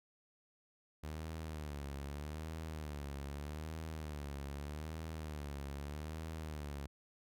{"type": "tone with vibrato", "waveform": "sawtooth", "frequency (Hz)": 74.8, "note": "D2", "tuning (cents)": 32, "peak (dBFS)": -38, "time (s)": [1.03, 6.87], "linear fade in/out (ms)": 10, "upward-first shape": "sine", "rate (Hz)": 0.81, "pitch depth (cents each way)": 120, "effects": []}